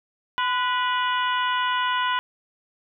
harmonic tone with a mistuned harmonic, 490.4 Hz, B4, 12 cents flat, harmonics 2 / 3 / 4 / 5 / 6 / 7, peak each -23 / -27 / -33 / -37 / -30 / -37 dBFS, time 0.38-2.19 s, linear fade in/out 0 ms, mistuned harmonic 2, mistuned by +45 cents, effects none

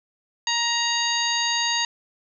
harmonic tone, 940 Hz, A#5, 14 cents sharp, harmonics 1 / 2 / 3 / 4 / 5 / 7, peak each -28 / -28 / -28 / -28 / -28 / -28 dBFS, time 0.47-1.85 s, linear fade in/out 2 ms, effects none

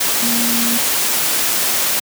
sine tone in noise, 234.4 Hz, A#3, 10 cents sharp, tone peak -19 dBFS, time 0.22-0.78 s, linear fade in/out 10 ms, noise white, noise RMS -17 dBFS, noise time 0-2 s, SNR -5 dB, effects high-pass 150 Hz 12 dB/octave

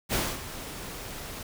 pink noise with ADSR envelope, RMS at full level -26 dBFS, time 0.09-1.43 s, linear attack 45 ms, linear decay 250 ms, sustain -13 dB, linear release 4 ms, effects none

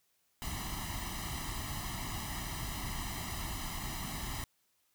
pink noise with comb filter, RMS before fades -39 dBFS, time 0.42-4.44 s, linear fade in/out 0 ms, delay 1 ms, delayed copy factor +0.85, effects white hiss -75 dBFS RMS until 4.94 s

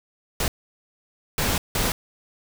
pink noise bursts at uneven times, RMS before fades -23 dBFS, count 3, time 0.4-0.48 / 1.38-1.58 / 1.75-1.92 s, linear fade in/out 2 ms, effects none

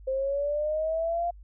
sine linear sweep, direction up, 522 to 698.5 Hz, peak -25 dBFS, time 0.07-1.31 s, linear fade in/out 10 ms, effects added 50 Hz sine -45 dBFS peak until 1.43 s

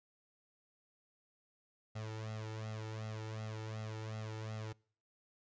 sawtooth tone with flanger, 109.3 Hz, A2, 11 cents flat, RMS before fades -43 dBFS, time 1.95-4.73 s, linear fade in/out 10 ms, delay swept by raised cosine 1.5 to 2.27 ms, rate 2.7 Hz, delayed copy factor +0.85, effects noise-tail reverb RT60 0.5 s tail -25 dB re dry + resampled to 16000 Hz

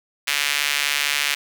sawtooth tone with high-pass filter, 144.4 Hz, D3, 29 cents flat, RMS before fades -22 dBFS, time 0.27-1.35 s, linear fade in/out 10 ms, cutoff 2300 Hz, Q 1.6, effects none

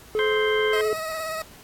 triangle tone, 429.5 Hz, A4, 42 cents flat, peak -19 dBFS, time 0.15-0.93 s, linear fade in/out 0 ms
harmonic tone, 523.3 Hz, C5, in tune, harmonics 1 / 2 / 3 / 4 / 6, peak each -33 / -30 / -29 / -28 / -31 dBFS, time 0.19-0.81 s, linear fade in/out 0 ms
20% pulse tone with vibrato, 638 Hz, D#5, 43 cents sharp, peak -23 dBFS, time 0.73-1.42 s, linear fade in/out 2 ms, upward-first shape sine, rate 17 Hz, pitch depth 29 cents each way
effects pink hiss -48 dBFS RMS until 1.63 s + AAC 64 kbps

